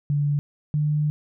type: tone pair in turn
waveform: sine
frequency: 145 / 149.85 Hz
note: D3 / D3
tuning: -22 / +35 cents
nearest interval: minor second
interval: 57 cents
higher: second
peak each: -19 dBFS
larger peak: neither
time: 0.1-0.39 / 0.74-1.1 s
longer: second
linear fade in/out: 0 ms
effects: none